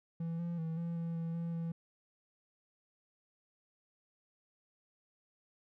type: tone with pitch steps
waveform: triangle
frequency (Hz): 166.1 / 171 / 162.2 / 169 / 167.1 / 165.6 / 168.2 / 166.4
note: E3 / F3 / E3 / E3 / E3 / E3 / E3 / E3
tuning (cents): +13 / -36 / -28 / +43 / +24 / +8 / +35 / +17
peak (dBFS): -33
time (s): 0.2-1.72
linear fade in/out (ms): 5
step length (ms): 190
effects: none